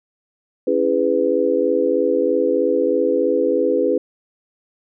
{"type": "chord", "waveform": "sine", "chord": "C# minor seventh", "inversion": "none", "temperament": "just", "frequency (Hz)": [277.2, 332.6, 415.8, 498.9], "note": ["C#4", "E4", "G#4", "B4"], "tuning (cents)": [0, 16, 2, 17], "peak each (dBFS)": [-23, -22, -20, -18], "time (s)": [0.67, 3.98], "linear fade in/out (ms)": 5, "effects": []}